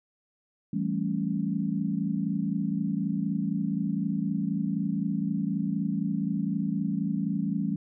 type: chord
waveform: sine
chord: A dominant seventh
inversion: second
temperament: equal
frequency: 164.81 / 196 / 220 / 277.2 Hz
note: E3 / G3 / A3 / C#4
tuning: 0 / 0 / 0 / 0 cents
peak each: -32 / -29 / -32 / -33 dBFS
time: 0.73-7.76 s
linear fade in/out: 5 ms
effects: none

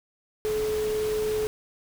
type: tone in noise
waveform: sine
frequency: 429.2 Hz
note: A4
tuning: 43 cents flat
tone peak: -24 dBFS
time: 0.45-1.47 s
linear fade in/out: 0 ms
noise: pink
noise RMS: -37 dBFS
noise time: 0.45-1.47 s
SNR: +10 dB
effects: none

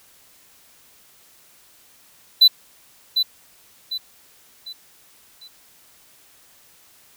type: tone with echo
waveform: triangle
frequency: 3997 Hz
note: B7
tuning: 20 cents sharp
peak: -6 dBFS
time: 2.41-2.48 s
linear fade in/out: 10 ms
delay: 750 ms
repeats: 4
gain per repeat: -8 dB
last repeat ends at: 5.48 s
effects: white hiss -53 dBFS RMS until 7.16 s

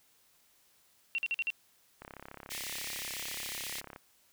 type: tone bursts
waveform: sine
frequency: 2734 Hz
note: F7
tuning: 37 cents flat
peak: -29 dBFS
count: 5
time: 1.15-1.503 s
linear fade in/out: 0 ms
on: 33 ms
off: 47 ms
type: click train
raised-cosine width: 0.5 ms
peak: -30 dBFS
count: 67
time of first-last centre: 2.02-3.961 s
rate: 34 Hz
type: high-pass noise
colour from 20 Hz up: pink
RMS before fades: -40 dBFS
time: 2.5-3.81 s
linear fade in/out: 10 ms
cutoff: 1800 Hz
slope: 96 dB/octave
effects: white hiss -67 dBFS RMS until 4.32 s

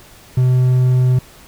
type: tone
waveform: triangle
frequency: 127 Hz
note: B2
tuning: 49 cents sharp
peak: -8 dBFS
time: 0.37-1.19 s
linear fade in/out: 5 ms
effects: pink hiss -43 dBFS RMS until 1.47 s

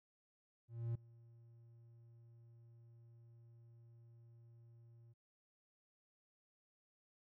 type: tone with ADSR envelope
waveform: triangle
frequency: 116.54 Hz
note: A#2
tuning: in tune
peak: -34 dBFS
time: 0.68-5.14 s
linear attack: 270 ms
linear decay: 6 ms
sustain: -24 dB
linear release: 21 ms
effects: none

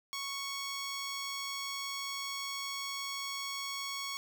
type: tone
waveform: 10% pulse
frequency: 1108.7 Hz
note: C#6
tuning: in tune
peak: -28 dBFS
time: 0.13-4.17 s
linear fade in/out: 0 ms
effects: none

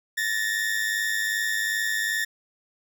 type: tone pair together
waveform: 40% pulse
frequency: 1751 / 1853.6 Hz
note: A6 / A#6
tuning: -9 / -10 cents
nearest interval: minor second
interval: 99 cents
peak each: -26 / -26 dBFS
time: 0.17-2.25 s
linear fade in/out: 10 ms
effects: none

